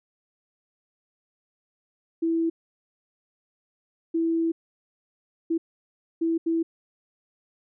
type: tone bursts at uneven times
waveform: sine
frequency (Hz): 329.6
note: E4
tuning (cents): 0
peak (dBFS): -21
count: 5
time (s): 2.22-2.5 / 4.14-4.52 / 5.5-5.58 / 6.21-6.38 / 6.46-6.63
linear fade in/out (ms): 10
effects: none